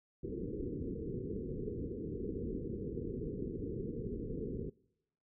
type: low-pass noise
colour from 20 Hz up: white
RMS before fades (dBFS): -40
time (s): 0.23-4.7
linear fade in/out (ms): 10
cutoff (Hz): 470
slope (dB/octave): 96
effects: noise-tail reverb RT60 0.9 s tail -26 dB re dry